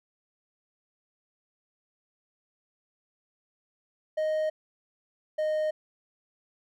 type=tone pair in turn; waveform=triangle; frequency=622 / 617.7 Hz; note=D#5 / D#5; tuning=-1 / -13 cents; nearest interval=unison; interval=12 cents; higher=first; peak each=-23 dBFS; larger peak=neither; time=4.17-4.5 / 5.38-5.71 s; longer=neither; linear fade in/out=10 ms; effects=none